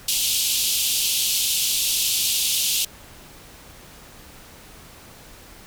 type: band-pass noise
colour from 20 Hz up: pink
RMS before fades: -22 dBFS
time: 0.08-2.85 s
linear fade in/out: 5 ms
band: 2800 to 16000 Hz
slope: 48 dB/octave
effects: pink hiss -45 dBFS RMS until 5.66 s